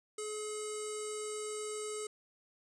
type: tone with low-pass filter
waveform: square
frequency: 425.9 Hz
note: G#4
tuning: 44 cents sharp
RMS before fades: -40 dBFS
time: 0.18-2.07 s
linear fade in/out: 5 ms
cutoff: 8100 Hz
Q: 8.7
effects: none